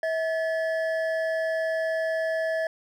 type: tone pair together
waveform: triangle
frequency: 646.2 / 1722 Hz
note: E5 / A6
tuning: -35 / -38 cents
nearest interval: octave + perfect fourth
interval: 1697 cents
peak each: -23 / -30 dBFS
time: 0.03-2.67 s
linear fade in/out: 2 ms
effects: none